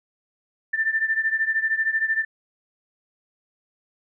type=beating tone pair; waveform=sine; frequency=1776 / 1789 Hz; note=A6 / A6; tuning=+16 / +28 cents; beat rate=13 Hz; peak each=-22 / -25 dBFS; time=0.73-2.25 s; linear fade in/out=10 ms; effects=none